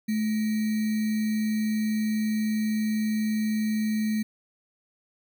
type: tone with sample-and-hold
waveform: sine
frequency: 216.2 Hz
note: A3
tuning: 30 cents flat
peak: -23 dBFS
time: 0.08-4.23 s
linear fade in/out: 10 ms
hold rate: 2100 Hz
effects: none